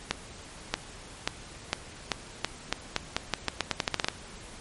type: accelerating click train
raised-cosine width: 0.2 ms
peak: -7 dBFS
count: 19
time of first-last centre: 0.11-4.085 s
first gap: 630 ms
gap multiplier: 0.85
effects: pink hiss -46 dBFS RMS until 4.6 s + MP3 48 kbps